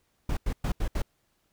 brown noise bursts at uneven times, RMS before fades -27 dBFS, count 5, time 0.29-0.37 / 0.46-0.53 / 0.64-0.72 / 0.8-0.88 / 0.95-1.02 s, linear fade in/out 5 ms, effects pink hiss -72 dBFS RMS until 1.52 s

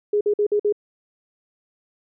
sine tone bursts, 415 Hz, G#4, 1 cent flat, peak -16 dBFS, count 5, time 0.13-0.725 s, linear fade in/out 5 ms, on 79 ms, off 50 ms, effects none

